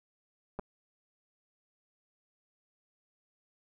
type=clicks; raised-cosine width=1 ms; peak=-24 dBFS; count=2; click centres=0.59 / 0.595 s; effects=none